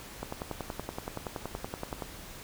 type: click train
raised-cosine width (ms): 1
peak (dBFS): -20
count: 20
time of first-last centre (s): 0.23-2.022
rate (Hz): 10.6
effects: pink hiss -46 dBFS RMS until 2.43 s